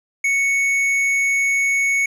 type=tone with tanh clipping; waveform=sine; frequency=2217 Hz; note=C#7; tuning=in tune; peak=-17 dBFS; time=0.24-2.06 s; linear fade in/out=5 ms; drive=9 dB; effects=none